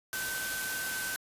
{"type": "tone in noise", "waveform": "sine", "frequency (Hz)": 1534, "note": "G6", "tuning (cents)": -38, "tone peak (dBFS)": -35, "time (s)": [0.13, 1.16], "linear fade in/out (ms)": 0, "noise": "white", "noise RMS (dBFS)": -36, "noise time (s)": [0.13, 1.16], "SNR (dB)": -2, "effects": ["resampled to 32000 Hz"]}